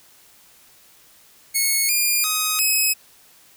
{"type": "tone with pitch steps", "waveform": "5% pulse", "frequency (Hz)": [2194, 2412, 1258, 2556], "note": ["C#7", "D7", "D#6", "D#7"], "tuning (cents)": [-18, 46, 19, 46], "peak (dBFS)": -8, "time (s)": [1.54, 2.94], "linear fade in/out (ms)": 20, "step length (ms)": 350, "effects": ["white hiss -52 dBFS RMS until 3.56 s"]}